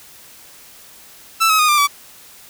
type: tone with pitch steps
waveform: sawtooth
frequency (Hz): 1325 / 1278.4 / 1233.4 / 1190 / 1148.2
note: E6 / D#6 / D#6 / D6 / D6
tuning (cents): +9 / +47 / -16 / +22 / -39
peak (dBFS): -8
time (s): 1.4-1.875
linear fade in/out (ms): 20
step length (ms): 95
effects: white hiss -43 dBFS RMS until 2.49 s